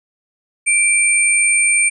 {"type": "tone pair together", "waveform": "sine", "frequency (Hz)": [2349, 8757], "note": ["D7", "C#9"], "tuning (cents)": [0, -22], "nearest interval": "octave + major seventh", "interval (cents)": 2278, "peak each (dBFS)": -14, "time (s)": [0.66, 1.9], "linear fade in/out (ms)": 20, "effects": []}